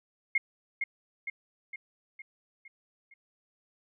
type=tone with echo; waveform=sine; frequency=2143 Hz; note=C7; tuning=41 cents sharp; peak=-22 dBFS; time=0.35-0.38 s; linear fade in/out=5 ms; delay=460 ms; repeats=6; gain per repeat=-5 dB; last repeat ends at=3.14 s; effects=none